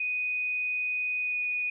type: tone with pitch glide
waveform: sine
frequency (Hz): 2489 to 2472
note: D#7 to D#7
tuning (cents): 0 to -12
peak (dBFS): -27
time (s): 0-1.7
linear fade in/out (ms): 5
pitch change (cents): -12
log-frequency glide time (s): 1.2-1.41
effects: none